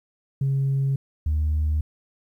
sine tone pair in turn, 136.5 / 76.44 Hz, C#3 / D#2, -26 / -30 cents, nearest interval minor seventh, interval 1004 cents, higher first, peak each -18 dBFS, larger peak neither, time 0.41-0.96 / 1.26-1.81 s, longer neither, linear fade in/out 5 ms, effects tanh soft clip ceiling -17 dBFS + 10-bit

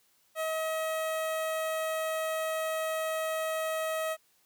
sawtooth tone with notch filter, 637 Hz, D#5, 41 cents sharp, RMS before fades -32 dBFS, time 0.35-4.17 s, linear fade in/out 50 ms, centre 4900 Hz, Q 1.4, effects white hiss -68 dBFS RMS until 4.45 s + high-pass 60 Hz 12 dB/octave

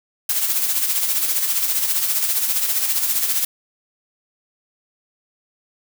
blue noise with tremolo, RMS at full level -18 dBFS, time 0.29-3.45 s, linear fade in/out 5 ms, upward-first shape sine, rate 15 Hz, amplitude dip 50%, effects none

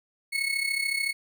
35% pulse tone with amplitude modulation, 2197 Hz, C#7, 16 cents flat, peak -21 dBFS, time 0.32-1.13 s, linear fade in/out 20 ms, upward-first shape sine, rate 33.7 Hz, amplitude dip 70%, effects none

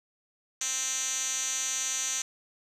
5% pulse tone with band-pass filter, 261.6 Hz, C4, in tune, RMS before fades -31 dBFS, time 0.61-2.22 s, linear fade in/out 2 ms, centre 6000 Hz, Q 8.5, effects none

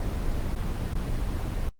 brown noise with dropouts, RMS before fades -28 dBFS, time 0-1.69 s, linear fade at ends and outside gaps 2 ms, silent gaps 0.552-0.56 / 0.936-0.953 s, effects noise-tail reverb RT60 0.1 s tail -22 dB re dry + Opus 24 kbps

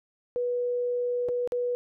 sine tone with dropouts, 488.7 Hz, B4, 18 cents flat, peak -25 dBFS, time 0.36-1.75 s, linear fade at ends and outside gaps 0 ms, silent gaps 1.286-1.29 / 1.475-1.521 s, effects none

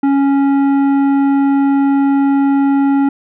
sine tone with tanh clipping, 277.2 Hz, C#4, in tune, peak -11 dBFS, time 0.03-3.09 s, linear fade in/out 5 ms, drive 11 dB, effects none

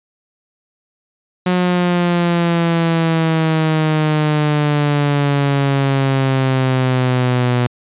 sawtooth exponential sweep, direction down, 181.6 to 122.3 Hz, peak -9 dBFS, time 1.46-7.67 s, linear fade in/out 5 ms, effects resampled to 8000 Hz

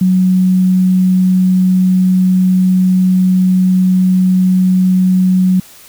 sine tone, 185 Hz, F#3, in tune, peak -7 dBFS, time 0.01-5.6 s, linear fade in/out 5 ms, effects white hiss -39 dBFS RMS until 5.88 s

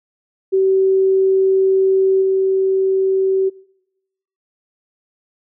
sine tone with level steps, 382.8 Hz, G4, 41 cents flat, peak -11 / -13 dBFS, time 0.52-3.5 s, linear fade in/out 20 ms, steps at 2.21 s, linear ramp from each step 20 ms, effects noise-tail reverb RT60 0.9 s tail -24 dB re dry

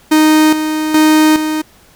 45% pulse tone with tremolo, 310 Hz, D#4, 6 cents flat, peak -6 dBFS, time 0.11-1.62 s, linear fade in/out 10 ms, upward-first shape square, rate 1.2 Hz, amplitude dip 60%, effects pink hiss -46 dBFS RMS until 1.95 s

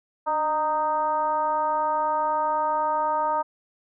sine tone with frequency modulation, 926 Hz, A#5, 12 cents flat, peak -21 dBFS, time 0.26-3.43 s, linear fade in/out 20 ms, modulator 316 Hz, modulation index 0.89, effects none

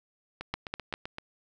two click trains, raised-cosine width 0.3 ms, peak -15 / -21 dBFS, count 3 / 7, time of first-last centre 0.54-0.939 / 0.41-1.184 s, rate 5.01 / 7.75 Hz, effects none

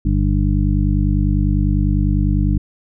harmonic tone, 50 Hz, G1, 35 cents sharp, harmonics 1 / 2 / 3 / 4 / 6, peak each -16 / -19 / -21 / -22 / -24 dBFS, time 0.05-2.58 s, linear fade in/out 5 ms, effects none

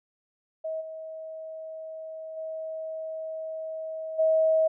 sine tone with level steps, 638 Hz, D#5, 43 cents sharp, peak -29 / -36 / -32 / -19 dBFS, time 0.64-4.68 s, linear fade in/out 10 ms, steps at 0.8 / 2.36 / 4.18 s, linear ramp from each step 20 ms, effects none

